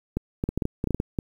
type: clicks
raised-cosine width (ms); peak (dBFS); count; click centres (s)
3; -12; 12; 0.17 / 0.439 / 0.49 / 0.576 / 0.622 / 0.654 / 0.841 / 0.873 / 0.907 / 0.946 / 1.001 / 1.188
effects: 8-bit